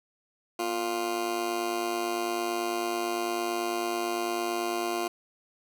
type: tone with amplitude modulation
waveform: 20% pulse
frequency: 350 Hz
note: F4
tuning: 4 cents sharp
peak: -20 dBFS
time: 0.59-5.08 s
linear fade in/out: 5 ms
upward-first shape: sine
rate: 109 Hz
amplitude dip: 70%
effects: none